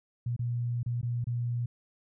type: tone with dropouts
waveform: sine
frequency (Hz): 120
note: B2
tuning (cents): -49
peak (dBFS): -28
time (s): 0.26-1.66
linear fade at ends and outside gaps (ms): 5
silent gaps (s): 0.364-0.392 / 0.831-0.861 / 1.014-1.029 / 1.243-1.269
effects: none